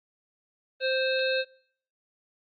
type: harmonic tone with a mistuned harmonic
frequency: 523.3 Hz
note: C5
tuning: in tune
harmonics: 1 / 3 / 5 / 7 / 8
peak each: -26 / -31 / -33 / -34 / -35 dBFS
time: 0.8-1.45 s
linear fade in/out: 50 ms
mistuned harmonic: 7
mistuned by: +39 cents
effects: noise-tail reverb RT60 0.6 s tail -24 dB re dry + Opus 24 kbps